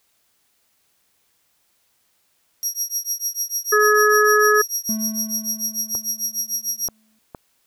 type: tone with tremolo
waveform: 30% pulse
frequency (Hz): 5670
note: F8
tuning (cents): +25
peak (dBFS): -15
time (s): 2.63-6.88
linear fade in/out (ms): 0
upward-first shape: triangle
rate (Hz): 6.7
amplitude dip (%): 100
type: harmonic tone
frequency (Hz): 422.6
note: G#4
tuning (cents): +30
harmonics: 1 / 3 / 4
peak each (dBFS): -16 / -17 / -17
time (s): 3.72-4.62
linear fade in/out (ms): 10
type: tone with exponential decay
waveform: triangle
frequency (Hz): 218.4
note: A3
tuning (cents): -13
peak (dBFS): -20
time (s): 4.89-7.19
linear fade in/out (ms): 2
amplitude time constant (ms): 500
type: clicks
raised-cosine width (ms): 1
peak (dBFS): -19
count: 3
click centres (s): 5.951 / 6.887 / 7.348
effects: white hiss -65 dBFS RMS until 7.66 s